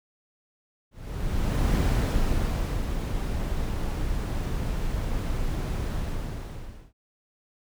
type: noise with ADSR envelope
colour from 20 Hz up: brown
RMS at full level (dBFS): -21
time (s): 0.91-6.93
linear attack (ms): 850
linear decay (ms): 1100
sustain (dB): -7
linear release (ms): 1000
effects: none